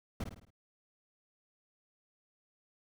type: noise with echo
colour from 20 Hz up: brown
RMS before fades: -35 dBFS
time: 0.2-0.24 s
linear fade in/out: 5 ms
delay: 53 ms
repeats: 5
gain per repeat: -6 dB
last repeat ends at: 0.505 s
effects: none